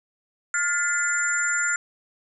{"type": "tone cluster", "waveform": "sine", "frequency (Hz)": [1412, 1753, 2026, 7210], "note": ["F6", "A6", "B6", "A8"], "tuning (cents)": [19, -7, 44, 41], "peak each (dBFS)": [-23, -31, -32, -27], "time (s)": [0.54, 1.76], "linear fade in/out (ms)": 2, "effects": []}